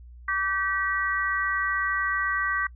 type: harmonic tone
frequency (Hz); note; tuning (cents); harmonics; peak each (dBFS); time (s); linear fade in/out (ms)
386.3; G4; -25; 3 / 4 / 5; -28 / -28 / -28; 0.28-2.67; 5
effects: noise-tail reverb RT60 0.1 s tail -25 dB re dry + added 60 Hz sine -43 dBFS peak until 2.75 s